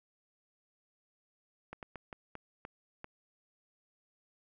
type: slowing click train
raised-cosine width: 0.5 ms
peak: -28 dBFS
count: 7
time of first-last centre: 1.73-3.044 s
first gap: 98 ms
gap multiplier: 1.32
effects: none